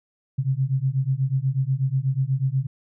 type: beating tone pair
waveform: sine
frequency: 129.4 / 137.6 Hz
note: C3 / C#3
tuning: -19 / -12 cents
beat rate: 8.2 Hz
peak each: -23 dBFS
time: 0.38-2.67 s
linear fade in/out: 10 ms
effects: none